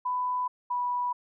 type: tone pair in turn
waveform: sine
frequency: 997 / 981.6 Hz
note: B5 / B5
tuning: +16 / -11 cents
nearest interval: unison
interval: 27 cents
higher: first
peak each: -26 dBFS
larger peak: neither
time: 0.05-0.48 / 0.7-1.13 s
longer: neither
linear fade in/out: 10 ms
effects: none